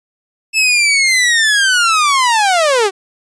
sawtooth linear sweep, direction down, 2637 to 368 Hz, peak -6 dBFS, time 0.53-2.91 s, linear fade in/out 50 ms, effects resampled to 22050 Hz

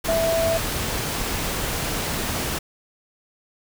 sine tone in noise, 659.3 Hz, E5, in tune, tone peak -19 dBFS, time 0.08-0.58 s, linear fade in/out 10 ms, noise pink, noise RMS -26 dBFS, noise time 0.04-2.59 s, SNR +4 dB, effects none

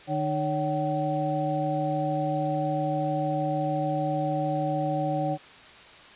harmonic tone with a mistuned harmonic, 152.2 Hz, D#3, 38 cents flat, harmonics 1 / 2 / 4 / 5, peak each -30 / -31 / -30 / -29 dBFS, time 0.07-5.38 s, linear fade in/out 50 ms, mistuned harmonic 4, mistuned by -140 cents, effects white hiss -48 dBFS RMS until 6.15 s + resampled to 8000 Hz

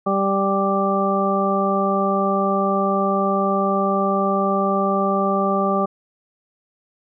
harmonic tone, 196 Hz, G3, in tune, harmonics 1 / 2 / 3 / 4 / 6, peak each -22 / -24 / -23 / -25 / -22 dBFS, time 0.06-5.86 s, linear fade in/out 10 ms, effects none

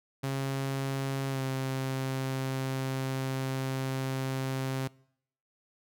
sawtooth tone with pitch glide, 135.7 to 132.75 Hz, C#3 to C3, -36 to +25 cents, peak -26 dBFS, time 0.23-4.88 s, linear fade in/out 10 ms, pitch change -39 cents, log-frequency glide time 1.3-1.41 s, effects noise-tail reverb RT60 0.7 s tail -24 dB re dry

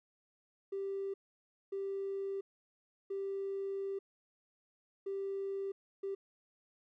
triangle tone bursts at uneven times, 392 Hz, G4, in tune, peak -32 dBFS, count 5, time 0.72-1.14 / 1.72-2.41 / 3.1-3.99 / 5.06-5.72 / 6.03-6.15 s, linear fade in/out 10 ms, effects tanh soft clip ceiling -33 dBFS

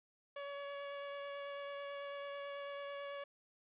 sawtooth tone with vibrato, 565 Hz, C#5, 33 cents sharp, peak -39 dBFS, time 0.36-3.24 s, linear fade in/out 5 ms, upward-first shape triangle, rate 9.1 Hz, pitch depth 11 cents each way, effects resampled to 8000 Hz + 11-bit

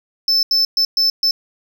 triangle tone bursts at uneven times, 5274 Hz, E8, in tune, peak -11 dBFS, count 5, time 0.28-0.43 / 0.51-0.65 / 0.77-0.85 / 0.97-1.1 / 1.23-1.31 s, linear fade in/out 2 ms, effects none

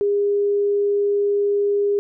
sine tone, 406.4 Hz, G#4, 38 cents flat, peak -16 dBFS, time 0.01-1.99 s, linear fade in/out 0 ms, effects none

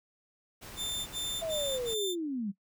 pink noise, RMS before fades -46 dBFS, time 0.61-1.95 s, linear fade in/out 20 ms
sawtooth tone bursts, 3565 Hz, A7, 22 cents sharp, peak -30 dBFS, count 4, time 0.76-2.156 s, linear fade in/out 50 ms, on 310 ms, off 52 ms
sine linear sweep, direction down, 670 to 185.9 Hz, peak -31 dBFS, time 1.41-2.52 s, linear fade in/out 20 ms
effects noise-tail reverb RT60 0.1 s tail -19 dB re dry

